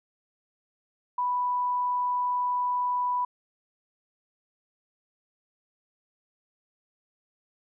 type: tone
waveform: sine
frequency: 987.8 Hz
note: B5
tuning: in tune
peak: -24 dBFS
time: 1.18-3.25 s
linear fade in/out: 5 ms
effects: none